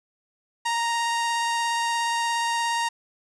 sawtooth tone with vibrato, 932.3 Hz, A#5, in tune, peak -19 dBFS, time 0.65-2.89 s, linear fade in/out 10 ms, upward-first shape sine, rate 17 Hz, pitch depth 9 cents each way, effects resampled to 22050 Hz + 8-bit

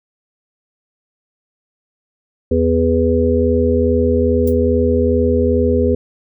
harmonic tone, 82.41 Hz, E2, in tune, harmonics 1 / 3 / 5 / 6, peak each -17 / -17 / -17 / -17 dBFS, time 2.51-5.95 s, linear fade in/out 5 ms
violet noise with exponential decay, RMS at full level -27 dBFS, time 4.47-4.57 s, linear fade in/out 5 ms, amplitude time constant 20 ms
effects none

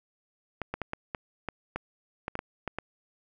clicks, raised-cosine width 0.5 ms, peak -17 dBFS, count 12, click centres 0.617 / 0.74 / 0.817 / 0.934 / 1.148 / 1.487 / 1.76 / 2.281 / 2.354 / 2.391 / 2.677 / 2.786 s, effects none

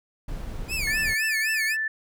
brown noise, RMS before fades -33 dBFS, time 0.28-1.14 s, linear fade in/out 5 ms
sawtooth tone with vibrato, 2399 Hz, D7, 36 cents sharp, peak -23 dBFS, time 0.68-1.77 s, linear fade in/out 50 ms, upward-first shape sine, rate 3.9 Hz, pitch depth 180 cents each way
sine tone, 1760 Hz, A6, in tune, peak -24 dBFS, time 0.87-1.88 s, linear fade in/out 5 ms
effects none

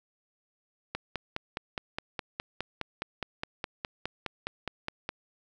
click train, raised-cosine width 0.3 ms, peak -16 dBFS, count 21, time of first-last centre 0.95-5.091 s, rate 4.83 Hz, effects none

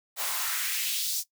white noise with high-pass filter sweep, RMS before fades -30 dBFS, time 0.16-1.24 s, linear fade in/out 50 ms, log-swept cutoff 640 to 5800 Hz, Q 1.8, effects noise-tail reverb RT60 0.1 s tail -17 dB re dry

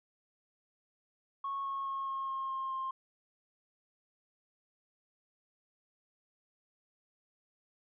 sine tone with pitch steps, 1100 / 1093 / 1086.1 / 1079.2 / 1072.4 / 1065.6 / 1058.9 Hz, C#6 / C#6 / C#6 / C#6 / C6 / C6 / C6, -14 / -25 / -36 / -47 / +42 / +31 / +20 cents, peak -33 dBFS, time 1.44-2.91 s, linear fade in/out 5 ms, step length 210 ms, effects tanh soft clip ceiling -30 dBFS

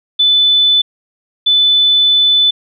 sine tone pair in turn, 3500 / 3500 Hz, A7 / A7, -10 / -10 cents, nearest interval unison, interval 0 cents, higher neither, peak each -7 dBFS, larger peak neither, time 0.19-0.82 / 1.46-2.51 s, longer second, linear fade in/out 10 ms, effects none

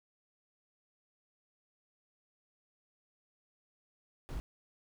brown noise, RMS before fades -39 dBFS, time 4.29-4.4 s, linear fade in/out 0 ms, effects none

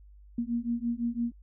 sine beating tone pair, 233.1 / 239 Hz, A#3 / A#3, 0 / +43 cents, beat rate 5.9 Hz, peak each -31 dBFS, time 0.38-1.32 s, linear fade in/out 5 ms, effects added 50 Hz sine -50 dBFS peak until 1.42 s

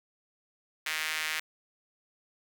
sawtooth tone with high-pass filter, 156.4 Hz, D#3, 9 cents sharp, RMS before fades -33 dBFS, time 0.86-1.4 s, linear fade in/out 5 ms, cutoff 2000 Hz, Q 1.9, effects none

